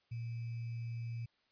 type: tone with sample-and-hold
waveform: sine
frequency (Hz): 116.54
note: A#2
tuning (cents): 0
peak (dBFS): -38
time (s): 0.11-1.26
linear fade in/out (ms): 10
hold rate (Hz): 2450
effects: white hiss -75 dBFS RMS until 1.51 s + resampled to 11025 Hz